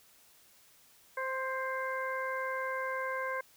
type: harmonic tone with a mistuned harmonic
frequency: 523.3 Hz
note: C5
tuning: in tune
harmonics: 1 / 2 / 3 / 4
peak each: -37 / -37 / -38 / -42 dBFS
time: 1.17-3.41 s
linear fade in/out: 5 ms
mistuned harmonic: 3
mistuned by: +16 cents
effects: white hiss -62 dBFS RMS until 3.56 s